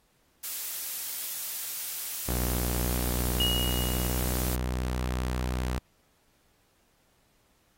blue noise, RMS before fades -34 dBFS, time 0.43-4.56 s, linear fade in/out 10 ms
sawtooth tone with pitch glide, 61 to 62.5 Hz, B1 to B1, -21 to +21 cents, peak -24 dBFS, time 2.28-5.79 s, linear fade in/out 5 ms, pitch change +42 cents, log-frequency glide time 2.84-4.62 s
sine tone with exponential decay, 2886 Hz, F#7, 44 cents flat, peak -23 dBFS, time 3.4-4.51 s, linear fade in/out 2 ms, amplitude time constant 240 ms
effects pink hiss -68 dBFS RMS until 7.77 s + AAC 48 kbps

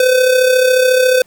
square tone with amplitude modulation, 509 Hz, C5, 48 cents flat, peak -7 dBFS, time 0-1.22 s, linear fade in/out 2 ms, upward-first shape sine, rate 34.1 Hz, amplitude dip 50%, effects pink hiss -52 dBFS RMS until 1.26 s

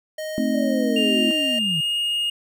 square tone, 622 Hz, D#5, 1 cent flat, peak -28 dBFS, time 0.18-1.59 s, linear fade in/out 5 ms
sine chord, A diminished, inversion none, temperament equal with one note detuned, 221.3 / 261.6 / 311.1 Hz, A3 / C4 / Eb4, +10 / 0 / 0 cents, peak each -23 / -22 / -28 dBFS, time 0.38-1.31 s, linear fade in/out 0 ms
sine linear sweep, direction down, 603 to 146.83 Hz, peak -25 dBFS, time 0.54-1.81 s, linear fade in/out 10 ms
triangle tone with pitch glide, 2802 to 2851 Hz, F7 to F7, +5 to +35 cents, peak -19 dBFS, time 0.96-2.3 s, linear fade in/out 5 ms, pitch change +30 cents, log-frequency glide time 1.47-1.88 s
effects none

